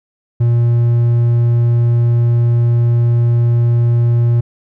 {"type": "tone", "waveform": "triangle", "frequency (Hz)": 118.5, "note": "A#2", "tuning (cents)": 29, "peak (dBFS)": -7, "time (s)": [0.4, 4.41], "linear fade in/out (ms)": 10, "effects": []}